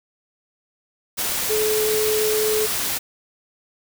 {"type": "tone in noise", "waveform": "sine", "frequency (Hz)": 430, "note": "A4", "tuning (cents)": -40, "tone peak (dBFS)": -19, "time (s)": [1.49, 2.67], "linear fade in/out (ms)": 20, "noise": "white", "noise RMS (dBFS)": -24, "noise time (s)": [1.17, 2.99], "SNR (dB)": 2, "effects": []}